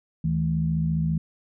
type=tone cluster; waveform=sine; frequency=75.3 / 160.6 / 215.3 Hz; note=D2 / E3 / A3; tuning=+44 / -45 / -37 cents; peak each=-31 / -22 / -31 dBFS; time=0.24-1.18 s; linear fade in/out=5 ms; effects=none